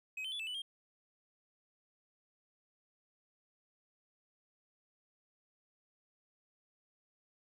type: tone with pitch steps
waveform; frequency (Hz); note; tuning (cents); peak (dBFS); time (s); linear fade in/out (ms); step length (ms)
triangle; 2535 / 3081 / 3442 / 2637 / 2979 / 3209; D#7 / G7 / A7 / E7 / F#7 / G7; +32 / -31 / -39 / 0 / +11 / +40; -37; 0.17-0.62; 5; 75
effects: none